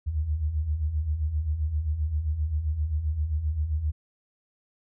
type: beating tone pair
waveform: sine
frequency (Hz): 71 / 78.6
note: C#2 / D#2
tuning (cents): +42 / +18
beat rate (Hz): 7.6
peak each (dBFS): -32 / -25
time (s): 0.06-3.92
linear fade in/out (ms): 20
effects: none